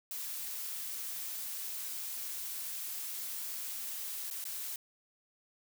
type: noise with dropouts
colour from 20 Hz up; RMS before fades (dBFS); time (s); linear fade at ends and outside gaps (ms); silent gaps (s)
blue; -40; 0.11-4.76; 1; 4.302-4.31 / 4.441-4.452
effects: none